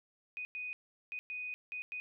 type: tone bursts at uneven times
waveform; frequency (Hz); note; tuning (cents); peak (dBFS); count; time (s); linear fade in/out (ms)
sine; 2489; D#7; 0; -38; 6; 0.37-0.45 / 0.55-0.73 / 1.12-1.19 / 1.3-1.54 / 1.72-1.82 / 1.92-2; 0
effects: none